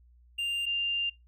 triangle / sine tone pair in turn, 2794 / 2794 Hz, F7 / F7, 0 / 0 cents, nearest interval unison, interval 0 cents, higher neither, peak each -27 dBFS, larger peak neither, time 0.38-0.66 / 0.66-1.1 s, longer second, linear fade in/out 10 ms, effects noise-tail reverb RT60 0.2 s tail -23 dB re dry + added 60 Hz sine -56 dBFS peak until 1.27 s

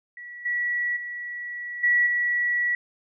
sine tone with level steps, 1938 Hz, B6, 33 cents flat, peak -37 / -23 / -31 / -17 / -21 dBFS, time 0.17-2.75 s, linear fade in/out 2 ms, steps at 0.45 / 0.96 / 1.83 / 2.06 s, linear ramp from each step 10 ms, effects none

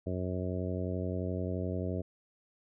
harmonic tone, 91.5 Hz, F#2, 19 cents flat, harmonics 1 / 2 / 3 / 4 / 5 / 6 / 7, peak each -35 / -38 / -40 / -41 / -42 / -43 / -43 dBFS, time 0.06-2.02 s, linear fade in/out 10 ms, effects none

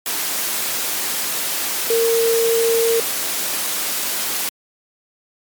sine tone in noise, 459.3 Hz, A#4, 26 cents flat, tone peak -14 dBFS, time 1.9-3 s, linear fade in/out 2 ms, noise white, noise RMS -22 dBFS, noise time 0.06-4.49 s, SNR +5 dB, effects high-pass 200 Hz 12 dB/octave + MP3 96 kbps

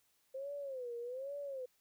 sine tone with vibrato, 520 Hz, C5, 11 cents flat, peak -40 dBFS, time 0.34-1.66 s, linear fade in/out 10 ms, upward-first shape sine, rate 1.2 Hz, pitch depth 170 cents each way, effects white hiss -75 dBFS RMS until 1.8 s

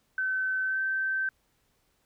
sine tone with pitch glide, 1528 to 1550.2 Hz, G6 to G6, -45 to -20 cents, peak -26 dBFS, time 0.18-1.29 s, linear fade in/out 2 ms, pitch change +25 cents, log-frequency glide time 0.64-0.8 s, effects pink hiss -71 dBFS RMS until 2.05 s

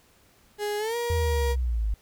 35% pulse tone with pitch glide, 415.3 to 474.3 Hz, G#4 to A#4, 0 to +30 cents, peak -25 dBFS, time 0.58-1.56 s, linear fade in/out 50 ms, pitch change +230 cents, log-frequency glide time 0.78-0.96 s
sine exponential sweep, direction down, 85.7 to 50.7 Hz, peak -23 dBFS, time 1.1-1.94 s, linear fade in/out 0 ms
effects pink hiss -60 dBFS RMS until 2.01 s

